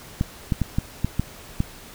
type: clicks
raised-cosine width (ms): 5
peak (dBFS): -8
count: 7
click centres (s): 0.211 / 0.522 / 0.617 / 0.785 / 1.046 / 1.196 / 1.604
effects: pink hiss -43 dBFS RMS until 1.94 s